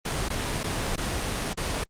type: noise with dropouts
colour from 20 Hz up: pink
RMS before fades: -28 dBFS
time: 0.05-1.84 s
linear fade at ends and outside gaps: 5 ms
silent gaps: 0.286-0.301 / 0.633-0.64 / 0.96-0.977 / 1.534-1.573 s
effects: low-pass 9000 Hz 12 dB/octave + Opus 32 kbps